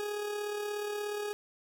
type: tone with amplitude modulation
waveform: 40% pulse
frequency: 415.3 Hz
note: G#4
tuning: in tune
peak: -31 dBFS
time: 0-1.33 s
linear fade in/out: 0 ms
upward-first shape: sine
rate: 36.8 Hz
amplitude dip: 40%
effects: none